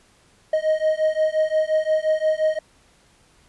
triangle beating tone pair, 622.3 / 628 Hz, D#5 / D#5, 0 / +16 cents, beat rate 5.7 Hz, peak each -19 dBFS, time 0.53-2.59 s, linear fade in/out 5 ms, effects pink hiss -57 dBFS RMS until 3.48 s + resampled to 24000 Hz

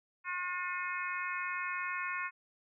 harmonic tone, 359.7 Hz, F#4, 49 cents flat, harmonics 3 / 4 / 5 / 6 / 7, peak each -39 / -40 / -41 / -42 / -42 dBFS, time 0.24-2.31 s, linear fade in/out 50 ms, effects none

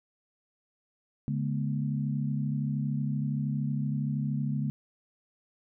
sine tone cluster, 143.6 / 212.1 / 245 Hz, D3 / G#3 / B3, -39 / +37 / -14 cents, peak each -29 / -33 / -36 dBFS, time 1.28-4.7 s, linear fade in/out 0 ms, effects none

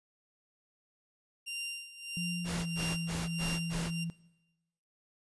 sawtooth tone with tremolo, 2781 Hz, F7, 8 cents flat, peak -31 dBFS, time 1.46-4.05 s, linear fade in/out 20 ms, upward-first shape sine, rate 1.6 Hz, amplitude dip 80%
sine tone with pitch glide, 174.61 to 167.21 Hz, F3 to E3, 0 to +25 cents, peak -34 dBFS, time 2.17-4.1 s, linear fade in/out 0 ms, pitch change -75 cents, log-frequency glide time 2.41-2.72 s
pink noise bursts, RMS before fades -38 dBFS, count 5, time 2.44-3.912 s, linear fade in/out 50 ms, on 220 ms, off 93 ms
effects noise-tail reverb RT60 1.0 s tail -21 dB re dry + resampled to 24000 Hz

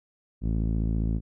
sawtooth tone with low-pass filter, 55 Hz, A1, in tune, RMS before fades -26 dBFS, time 0.41-1.21 s, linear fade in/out 50 ms, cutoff 240 Hz, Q 1.5, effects none

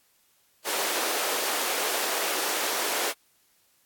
pink high-pass noise, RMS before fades -28 dBFS, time 0.64-3.14 s, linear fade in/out 50 ms, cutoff 380 Hz, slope 24 dB/octave, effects white hiss -65 dBFS RMS until 3.85 s + AAC 64 kbps

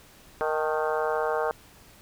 harmonic tone with a mistuned harmonic, 155.56 Hz, D#3, in tune, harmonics 3 / 4 / 5 / 6 / 7 / 8 / 9 / 10, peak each -28 / -30 / -32 / -34 / -35 / -36 / -37 / -38 dBFS, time 0.41-1.51 s, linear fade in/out 0 ms, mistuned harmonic 6, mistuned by -69 cents, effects pink hiss -53 dBFS RMS until 2.01 s

